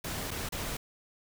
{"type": "noise with dropouts", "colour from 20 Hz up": "pink", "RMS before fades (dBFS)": -36, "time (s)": [0.04, 0.77], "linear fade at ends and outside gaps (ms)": 5, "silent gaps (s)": [[0.308, 0.312], [0.49, 0.522]], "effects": []}